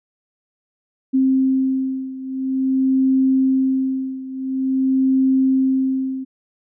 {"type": "beating tone pair", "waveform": "sine", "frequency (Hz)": [263.8, 264.28], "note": ["C4", "C4"], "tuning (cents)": [14, 17], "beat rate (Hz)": 0.48, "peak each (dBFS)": [-17, -20], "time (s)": [1.13, 6.25], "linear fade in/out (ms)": 20, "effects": []}